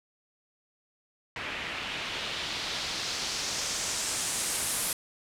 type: noise with low-pass filter sweep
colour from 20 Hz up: white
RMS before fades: -33 dBFS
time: 1.36-4.93 s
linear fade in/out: 2 ms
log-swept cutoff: 2300 to 11000 Hz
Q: 1.7
effects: none